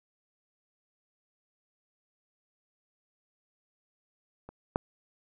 clicks, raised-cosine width 1 ms, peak -30 / -12 dBFS, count 2, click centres 4.49 / 4.759 s, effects none

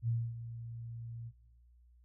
sine tone with ADSR envelope, 116.2 Hz, A#2, 5 cents flat, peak -29 dBFS, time 0.02-1.32 s, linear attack 60 ms, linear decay 260 ms, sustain -13 dB, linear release 47 ms, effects noise-tail reverb RT60 1.0 s tail -18 dB re dry + added 60 Hz sine -60 dBFS peak until 2.04 s

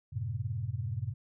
sine chord, F# diminished, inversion none, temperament equal, 92.5 / 110 / 130.81 Hz, F#2 / A2 / C3, 0 / 0 / 0 cents, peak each -38 / -35 / -37 dBFS, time 0.12-1.14 s, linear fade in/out 20 ms, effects none

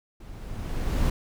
brown noise with level ramp, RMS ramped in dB -43 to -21 dBFS, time 0.2-1.1 s, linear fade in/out 5 ms, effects none

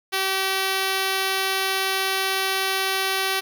5% pulse tone, 383.9 Hz, G4, 36 cents flat, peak -10 dBFS, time 0.12-3.41 s, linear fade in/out 20 ms, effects none

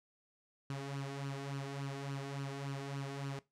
sawtooth tone with flanger, 138.59 Hz, C#3, in tune, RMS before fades -41 dBFS, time 0.7-3.39 s, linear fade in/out 2 ms, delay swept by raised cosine 0.68 to 2.78 ms, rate 3.5 Hz, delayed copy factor +0.65, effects noise-tail reverb RT60 0.2 s tail -19 dB re dry + low-pass 8000 Hz 12 dB/octave

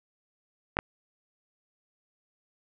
clicks, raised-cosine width 0.5 ms, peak -12 dBFS, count 2, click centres 0.769 / 0.789 s, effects none

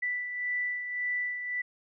sine beating tone pair, 1975.5 / 1977.3 Hz, B6 / B6, 0 / +2 cents, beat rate 1.8 Hz, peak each -30 / -39 dBFS, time 0.02-1.62 s, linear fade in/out 10 ms, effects none

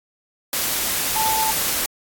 sine tone in noise, 880 Hz, A5, in tune, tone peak -20 dBFS, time 1.16-1.51 s, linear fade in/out 2 ms, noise white, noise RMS -22 dBFS, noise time 0.53-1.86 s, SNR -1 dB, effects AAC 64 kbps

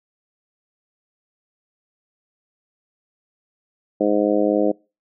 harmonic tone, 103.83 Hz, G#2, in tune, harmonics 2 / 3 / 4 / 5 / 6 / 7, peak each -25 / -20 / -23 / -21 / -24 / -30 dBFS, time 4-4.72 s, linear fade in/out 10 ms, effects noise-tail reverb RT60 0.3 s tail -25 dB re dry

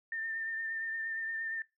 sine tone with vibrato, 1803 Hz, A6, 42 cents sharp, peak -34 dBFS, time 0.12-1.62 s, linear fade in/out 2 ms, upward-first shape sine, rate 8.6 Hz, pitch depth 23 cents each way, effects noise-tail reverb RT60 0.2 s tail -21 dB re dry

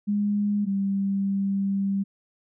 sine tone pair in turn, 205.5 / 196.72 Hz, G#3 / G3, -18 / +6 cents, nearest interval minor second, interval 76 cents, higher first, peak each -21 / -22 dBFS, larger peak first, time 0.07-0.66 / 0.66-2.04 s, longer second, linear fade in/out 20 ms, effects none

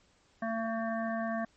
harmonic tone, 225.6 Hz, A3, 44 cents sharp, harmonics 1 / 3 / 5 / 7 / 8, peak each -34 / -34 / -41 / -43 / -43 dBFS, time 0.42-1.45 s, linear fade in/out 5 ms, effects pink hiss -67 dBFS RMS until 1.56 s + MP3 32 kbps

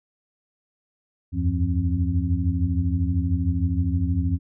sine tone cluster, 80 / 86.9 / 92.9 / 171.3 / 267.1 Hz, D#2 / F2 / F#2 / F3 / C4, +49 / -8 / +7 / -33 / +36 cents, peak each -24 / -31 / -24 / -29 / -28 dBFS, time 1.32-4.39 s, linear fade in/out 50 ms, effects none

